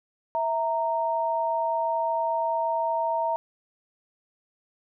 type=tone pair together; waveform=sine; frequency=655 / 926.3 Hz; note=E5 / A#5; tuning=-11 / -11 cents; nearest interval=tritone; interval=600 cents; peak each=-27 / -25 dBFS; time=0.35-3.36 s; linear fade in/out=0 ms; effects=none